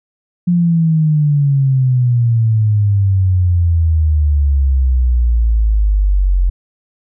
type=exponential sweep; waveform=sine; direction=down; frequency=177.6 to 44.36 Hz; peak=-9 dBFS; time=0.47-6.5 s; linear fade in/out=10 ms; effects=none